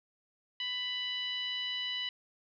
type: tone with frequency modulation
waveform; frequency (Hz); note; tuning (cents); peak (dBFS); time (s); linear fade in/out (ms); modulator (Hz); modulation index
sine; 2973; F#7; +8; -33; 0.6-2.09; 2; 986; 0.9
effects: none